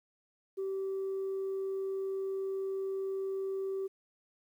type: tone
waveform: sine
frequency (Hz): 386.3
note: G4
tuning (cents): -25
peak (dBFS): -31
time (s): 0.57-3.88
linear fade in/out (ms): 20
effects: tanh soft clip ceiling -30 dBFS + 11-bit